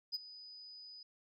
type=tone with ADSR envelope; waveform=sine; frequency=4978 Hz; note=D#8; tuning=in tune; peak=-31 dBFS; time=0.12-1.03 s; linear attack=30 ms; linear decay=20 ms; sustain=-19 dB; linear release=5 ms; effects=tanh soft clip ceiling -33 dBFS